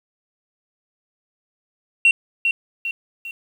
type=tone with echo; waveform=sine; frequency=2733 Hz; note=F7; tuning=38 cents flat; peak=-8 dBFS; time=2.05-2.11 s; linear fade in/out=2 ms; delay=400 ms; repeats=3; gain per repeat=-7 dB; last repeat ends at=3.31 s; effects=tanh soft clip ceiling -8 dBFS + 8-bit